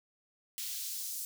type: noise with high-pass filter sweep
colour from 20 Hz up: white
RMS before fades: -39 dBFS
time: 0.58-1.25 s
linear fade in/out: 0 ms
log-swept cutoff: 3100 to 6700 Hz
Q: 1.1
effects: none